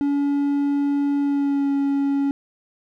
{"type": "tone with pitch glide", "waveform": "triangle", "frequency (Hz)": [284, 279.1], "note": ["C#4", "C#4"], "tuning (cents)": [42, 12], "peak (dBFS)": -16, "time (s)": [0.01, 2.31], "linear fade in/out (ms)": 0, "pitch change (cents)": -30, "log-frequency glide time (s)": [1.2, 1.71], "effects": []}